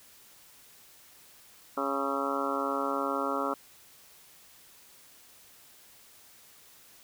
harmonic tone with a mistuned harmonic, 138.59 Hz, C#3, in tune, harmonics 2 / 3 / 4 / 5 / 6 / 7 / 8 / 9 / 10, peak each -35 / -37 / -35 / -40 / -40 / -39 / -36 / -36 / -36 dBFS, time 1.77-3.54 s, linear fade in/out 5 ms, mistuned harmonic 10, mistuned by -46 cents, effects white hiss -56 dBFS RMS until 7.03 s

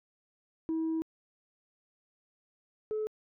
sine tone pair in turn, 322.5 / 430.5 Hz, E4 / A4, -38 / -38 cents, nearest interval perfect fourth, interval 500 cents, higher second, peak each -27 / -29 dBFS, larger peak first, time 0.69-1.02 / 2.91-3.07 s, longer first, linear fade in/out 0 ms, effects tanh soft clip ceiling -27 dBFS

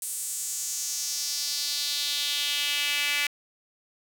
sawtooth tone with high-pass filter sweep, 290 Hz, D4, 22 cents flat, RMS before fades -29 dBFS, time 0.02-3.27 s, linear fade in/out 2 ms, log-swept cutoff 9000 to 2300 Hz, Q 2.8, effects 8-bit

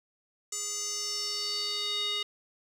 square tone with band-pass filter sweep, 413.4 Hz, G#4, 8 cents flat, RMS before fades -33 dBFS, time 0.52-2.23 s, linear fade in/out 5 ms, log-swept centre 7200 to 3400 Hz, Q 5.3, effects 10-bit

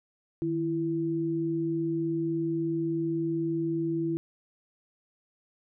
sine tone pair together, 155.56 / 332.1 Hz, D#3 / E4, 0 / +13 cents, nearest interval octave + minor second, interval 1313 cents, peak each -33 / -27 dBFS, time 0.42-4.17 s, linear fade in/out 0 ms, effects none

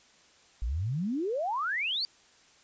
sine exponential sweep, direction up, 51.1 to 4748 Hz, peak -28 dBFS, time 0.62-2.05 s, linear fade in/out 0 ms, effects white hiss -60 dBFS RMS until 2.63 s + resampled to 16000 Hz

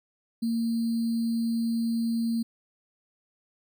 sine tone with sample-and-hold, 230 Hz, A#3, 23 cents flat, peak -24 dBFS, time 0.42-2.43 s, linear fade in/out 10 ms, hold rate 4410 Hz, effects none

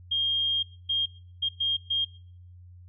sine tone bursts at uneven times, 3222 Hz, G7, 47 cents sharp, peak -23 dBFS, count 5, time 0.11-0.63 / 0.89-1.06 / 1.42-1.49 / 1.6-1.77 / 1.9-2.05 s, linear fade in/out 10 ms, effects noise-tail reverb RT60 0.6 s tail -23 dB re dry + added 89 Hz sine -46 dBFS peak until 2.88 s

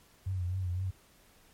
sine tone with vibrato, 91.6 Hz, F#2, 17 cents flat, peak -30 dBFS, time 0.26-0.91 s, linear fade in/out 10 ms, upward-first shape triangle, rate 3.9 Hz, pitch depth 79 cents each way, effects pink hiss -62 dBFS RMS until 1.53 s + MP3 64 kbps

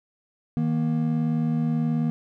triangle tone pair together, 157.9 / 236.6 Hz, D#3 / A#3, +26 / +26 cents, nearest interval perfect fifth, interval 700 cents, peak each -22 dBFS, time 0.57-2.1 s, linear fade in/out 0 ms, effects none

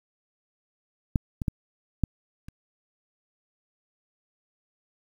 clicks, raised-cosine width 5 ms, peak -9 / -17 / -12 / -10 / -29 dBFS, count 5, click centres 1.158 / 1.418 / 1.482 / 2.037 / 2.485 s, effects 8-bit

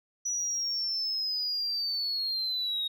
sine linear sweep, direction down, 5900 to 3749 Hz, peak -27 dBFS, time 0.25-2.88 s, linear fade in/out 10 ms, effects tanh soft clip ceiling -25 dBFS

